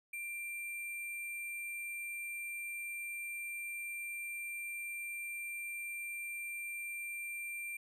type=tone with sample-and-hold; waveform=sine; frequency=2367 Hz; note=D7; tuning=13 cents sharp; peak=-39 dBFS; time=0.13-7.77 s; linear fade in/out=5 ms; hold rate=11025 Hz; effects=resampled to 32000 Hz